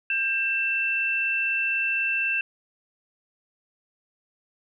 sine tone pair together, 1591 / 2676 Hz, G6 / E7, +25 / +25 cents, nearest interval major sixth, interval 900 cents, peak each -29 / -23 dBFS, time 0.1-2.41 s, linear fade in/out 2 ms, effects none

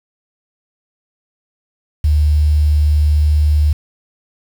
sine tone with quantisation, 75.1 Hz, D2, 39 cents sharp, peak -9 dBFS, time 2.04-3.73 s, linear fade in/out 5 ms, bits 6, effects none

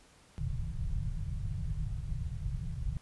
pink low-pass noise, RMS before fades -35 dBFS, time 0.38-2.97 s, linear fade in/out 0 ms, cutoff 170 Hz, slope 96 dB/octave, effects pink hiss -61 dBFS RMS until 3.01 s + resampled to 24000 Hz

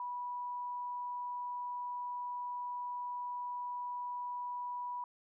sine tone, 980 Hz, B5, 14 cents flat, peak -37 dBFS, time 0-5.04 s, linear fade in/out 2 ms, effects none

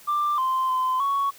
sine tone with pitch steps, 1184 / 1041 / 1028 / 1114 Hz, D6 / C6 / C6 / C#6, +14 / -9 / -31 / +8 cents, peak -19 dBFS, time 0.07-1.31 s, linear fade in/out 20 ms, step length 310 ms, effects tanh soft clip ceiling -18 dBFS + white hiss -49 dBFS RMS until 1.38 s

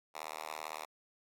5% pulse tone with high-pass filter, 77.78 Hz, D#2, in tune, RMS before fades -44 dBFS, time 0.14-0.86 s, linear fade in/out 20 ms, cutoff 870 Hz, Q 1.2, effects AAC 64 kbps

